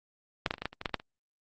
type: clicks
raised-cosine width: 0.3 ms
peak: -10 / -13 / -19 / -29 / -18 / -14 / -29 / -22 / -13 / -28 / -11 / -29 dBFS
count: 12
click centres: 0.462 / 0.509 / 0.54 / 0.582 / 0.62 / 0.656 / 0.73 / 0.814 / 0.858 / 0.894 / 0.943 / 0.999 s
effects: Opus 32 kbps